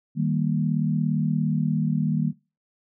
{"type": "chord", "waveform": "sine", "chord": "Eb major", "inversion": "none", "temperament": "equal", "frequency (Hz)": [155.56, 196, 233.1], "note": ["Eb3", "G3", "Bb3"], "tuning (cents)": [0, 0, 0], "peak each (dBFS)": [-23, -27, -26], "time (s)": [0.15, 2.33], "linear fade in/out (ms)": 50, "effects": ["noise-tail reverb RT60 0.3 s tail -21 dB re dry"]}